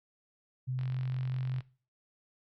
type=tone; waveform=sine; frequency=128.6 Hz; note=C3; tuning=30 cents flat; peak=-31 dBFS; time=0.67-1.61 s; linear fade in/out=20 ms
type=click train; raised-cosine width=0.3 ms; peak=-33 dBFS; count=38; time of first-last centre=0.79-1.607 s; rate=45.3 Hz
effects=noise-tail reverb RT60 0.4 s tail -20 dB re dry + Opus 48 kbps